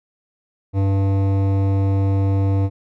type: tone with hard clipping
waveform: triangle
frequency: 97.7 Hz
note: G2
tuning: 5 cents flat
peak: -17 dBFS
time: 0.73-2.7 s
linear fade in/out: 50 ms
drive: 18 dB
effects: none